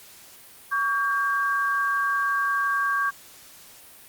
sine tone pair together, 1131.4 / 1600 Hz, C#6 / G6, +35 / +35 cents, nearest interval tritone, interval 600 cents, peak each -24 dBFS, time 0.71-3.11 s, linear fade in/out 20 ms, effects white hiss -48 dBFS RMS until 4.08 s + Opus 48 kbps

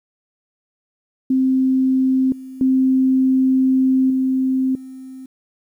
sine tone with level steps, 261.6 Hz, C4, in tune, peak -13 / -31 / -12 / -15 / -32 dBFS, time 1.3-5.26 s, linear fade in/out 5 ms, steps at 2.32 / 2.61 / 4.1 / 4.75 s, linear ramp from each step 2 ms, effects 9-bit

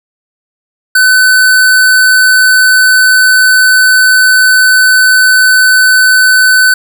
square tone, 1511 Hz, F#6, 36 cents sharp, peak -4 dBFS, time 0.95-6.74 s, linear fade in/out 5 ms, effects none

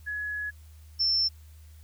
sine tone pair in turn, 1688 / 5359 Hz, G#6 / E8, +28 / +28 cents, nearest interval octave + minor sixth, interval 2000 cents, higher second, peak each -30 / -22 dBFS, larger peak second, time 0.06-0.51 / 0.99-1.29 s, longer first, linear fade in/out 20 ms, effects added 77 Hz sine -47 dBFS peak until 1.83 s + white hiss -62 dBFS RMS until 1.83 s

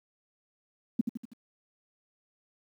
sine tone with echo, 232 Hz, A#3, 8 cents flat, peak -19 dBFS, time 0.99-1.01 s, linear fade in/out 5 ms, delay 81 ms, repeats 4, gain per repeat -6 dB, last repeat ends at 1.334 s, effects high-pass 150 Hz 12 dB/octave + 10-bit

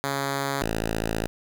5% pulse tone pair in turn, 138.59 / 55 Hz, C#3 / A1, 0 / 0 cents, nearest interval octave + major third, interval 1600 cents, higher first, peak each -14 / -14 dBFS, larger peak neither, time 0.04-0.62 / 0.62-1.27 s, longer second, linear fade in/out 0 ms, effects none

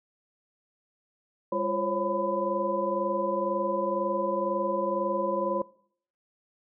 sine tone cluster, 202 / 345.9 / 530 / 552 / 1002 Hz, G#3 / F4 / C5 / C#5 / B5, -48 / -17 / +22 / -7 / +25 cents, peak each -36 / -33 / -32 / -30 / -31 dBFS, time 1.52-5.62 s, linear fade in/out 5 ms, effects noise-tail reverb RT60 0.6 s tail -21 dB re dry

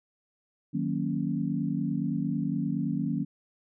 sine chord, D# minor seventh, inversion none, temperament equal, 155.56 / 185 / 233.1 / 277.2 Hz, D#3 / F#3 / A#3 / C#4, 0 / 0 / 0 / 0 cents, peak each -32 dBFS, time 0.73-3.25 s, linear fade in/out 20 ms, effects none

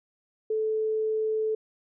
sine tone, 436.2 Hz, A4, 15 cents flat, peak -24 dBFS, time 0.5-1.55 s, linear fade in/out 5 ms, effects none

